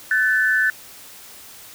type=tone pair together; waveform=sine; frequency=1509 / 1753.4 Hz; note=F#6 / A6; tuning=+34 / -7 cents; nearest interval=minor third; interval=259 cents; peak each=-18 dBFS; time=0.11-0.7 s; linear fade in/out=2 ms; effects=white hiss -42 dBFS RMS until 1.74 s